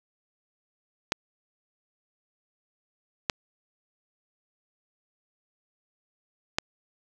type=clicks; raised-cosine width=0.2 ms; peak=-6 dBFS; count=3; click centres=1.121 / 3.298 / 6.585 s; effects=none